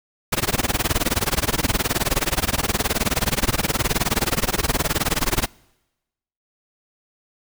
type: noise with tremolo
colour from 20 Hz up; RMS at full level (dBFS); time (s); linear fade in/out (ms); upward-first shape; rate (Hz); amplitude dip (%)
pink; -18; 0.32-5.47; 10; sine; 19; 100
effects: noise-tail reverb RT60 1.0 s tail -26 dB re dry